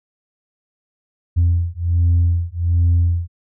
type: beating tone pair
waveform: sine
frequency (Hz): 85.3 / 86.6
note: F2 / F2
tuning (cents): -40 / -14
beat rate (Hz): 1.3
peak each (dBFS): -15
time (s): 1.36-3.28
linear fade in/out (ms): 20
effects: tanh soft clip ceiling -9 dBFS